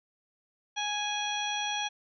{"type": "harmonic tone", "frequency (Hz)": 830.6, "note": "G#5", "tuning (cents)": 0, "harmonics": [1, 2, 3, 4, 5, 7], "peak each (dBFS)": [-34, -39, -37, -34, -46, -40], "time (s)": [0.76, 1.89], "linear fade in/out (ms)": 20, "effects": []}